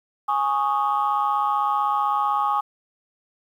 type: chord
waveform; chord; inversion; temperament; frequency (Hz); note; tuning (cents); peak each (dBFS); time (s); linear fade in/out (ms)
sine; Ab suspended fourth; none; equal; 830.6 / 1108.7 / 1244.5; Ab5 / Db6 / Eb6; 0 / 0 / 0; -22 / -23 / -24; 0.28-2.61; 10
effects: tanh soft clip ceiling -12 dBFS + 9-bit